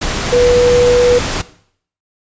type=tone in noise; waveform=sine; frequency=488.5 Hz; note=B4; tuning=19 cents flat; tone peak=-7 dBFS; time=0.32-1.19 s; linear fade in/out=10 ms; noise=pink; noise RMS=-18 dBFS; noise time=0.01-1.42 s; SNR=+8 dB; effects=noise-tail reverb RT60 0.6 s tail -17 dB re dry + resampled to 16000 Hz